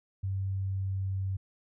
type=tone with pitch glide; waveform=sine; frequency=96.5 to 95.89 Hz; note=G2 to G2; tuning=-27 to -38 cents; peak=-29 dBFS; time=0.23-1.37 s; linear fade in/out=10 ms; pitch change=-11 cents; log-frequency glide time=0.44-1.2 s; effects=none